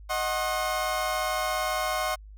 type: chord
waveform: 30% pulse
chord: C diminished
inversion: first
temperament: equal with one note detuned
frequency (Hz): 622.3 / 740 / 1072.8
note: Eb5 / Gb5 / C6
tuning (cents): 0 / 0 / +43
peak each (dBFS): -28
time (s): 0.09-2.16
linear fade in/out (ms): 20
effects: added 51 Hz sine -43 dBFS peak until 2.37 s